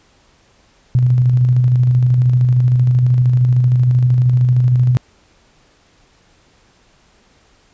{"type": "tone with tremolo", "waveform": "sine", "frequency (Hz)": 124.7, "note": "B2", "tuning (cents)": 17, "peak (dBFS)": -8, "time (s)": [0.95, 4.97], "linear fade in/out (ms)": 0, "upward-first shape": "square", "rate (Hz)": 13, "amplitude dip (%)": 25, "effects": ["pink hiss -53 dBFS RMS until 7.73 s", "resampled to 16000 Hz"]}